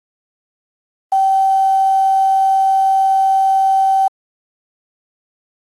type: tone with quantisation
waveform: sine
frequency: 773 Hz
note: G5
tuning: 24 cents flat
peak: -10 dBFS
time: 1.12-4.08 s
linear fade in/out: 5 ms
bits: 6
effects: AAC 32 kbps